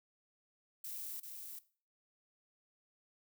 violet noise with echo, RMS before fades -44 dBFS, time 0.84-1.2 s, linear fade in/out 5 ms, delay 390 ms, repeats 1, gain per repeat -4 dB, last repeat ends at 1.59 s, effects noise-tail reverb RT60 0.4 s tail -17 dB re dry

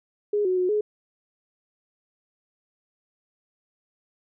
sine tone with pitch steps, 414.6 / 368.9 / 364.3 / 421.6 Hz, G#4 / F#4 / F#4 / G#4, -3 / -5 / -27 / +26 cents, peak -20 dBFS, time 0.33-0.81 s, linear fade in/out 5 ms, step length 120 ms, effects none

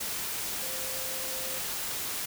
sine tone in noise, 523.3 Hz, C5, in tune, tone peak -43 dBFS, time 0.62-1.59 s, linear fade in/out 10 ms, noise white, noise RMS -34 dBFS, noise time 0-2.26 s, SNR -12 dB, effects none

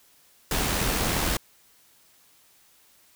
pink noise with amplitude modulation, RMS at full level -24 dBFS, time 0.51-1.37 s, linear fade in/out 2 ms, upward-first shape sine, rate 82.5 Hz, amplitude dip 35%, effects white hiss -59 dBFS RMS until 3.15 s

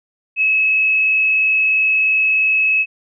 sine tone with frequency modulation, 2580 Hz, E7, 38 cents flat, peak -12 dBFS, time 0.36-2.86 s, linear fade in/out 50 ms, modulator 37 Hz, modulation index 0.72, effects none

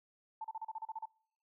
sine tone bursts, 885 Hz, A5, 10 cents sharp, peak -38 dBFS, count 10, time 0.41-1.056 s, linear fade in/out 5 ms, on 34 ms, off 34 ms, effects noise-tail reverb RT60 0.6 s tail -25 dB re dry

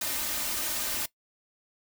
white noise with comb filter, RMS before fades -31 dBFS, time 0.01-1.06 s, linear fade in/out 5 ms, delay 3.3 ms, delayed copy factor +0.65, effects noise-tail reverb RT60 0.1 s tail -18 dB re dry

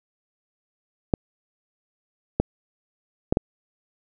clicks, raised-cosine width 2 ms, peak -5 dBFS, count 4, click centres 1.138 / 2.4 / 3.325 / 3.371 s, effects none

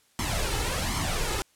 pink noise with flanger, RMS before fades -28 dBFS, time 0.19-1.42 s, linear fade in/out 0 ms, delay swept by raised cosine 0.93 to 2.33 ms, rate 1.3 Hz, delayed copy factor +0.65, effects white hiss -64 dBFS RMS until 1.55 s + low-pass 11000 Hz 12 dB/octave

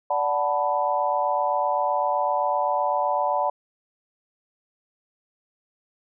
sine chord, B minor seventh, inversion first, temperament equal with one note detuned, 583.3 / 740 / 880 / 987.8 Hz, D5 / F#5 / A5 / B5, -12 / 0 / 0 / 0 cents, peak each -26 dBFS, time 0.1-3.5 s, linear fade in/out 5 ms, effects none

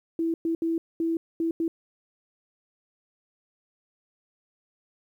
sine tone bursts at uneven times, 329.6 Hz, E4, in tune, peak -23 dBFS, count 6, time 0.19-0.34 / 0.45-0.55 / 0.62-0.78 / 1-1.17 / 1.4-1.51 / 1.6-1.68 s, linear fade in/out 2 ms, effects 10-bit

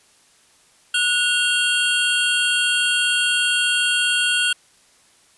square tone cluster, 1466 / 2774 / 3229 Hz, F#6 / F7 / G#7, -16 / -12 / -49 cents, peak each -22 dBFS, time 0.94-4.53 s, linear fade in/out 5 ms, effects white hiss -55 dBFS RMS until 5.37 s + resampled to 24000 Hz

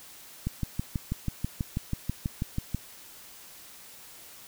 click train, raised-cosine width 5 ms, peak -16 dBFS, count 15, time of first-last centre 0.47-2.746 s, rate 6.15 Hz, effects white hiss -49 dBFS RMS until 4.47 s

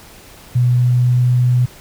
sine tone with pitch glide, 123.2 to 124.13 Hz, B2 to B2, -4 to +9 cents, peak -10 dBFS, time 0.55-1.66 s, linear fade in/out 10 ms, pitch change +13 cents, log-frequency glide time 0.72-1.29 s, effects pink hiss -41 dBFS RMS until 1.8 s

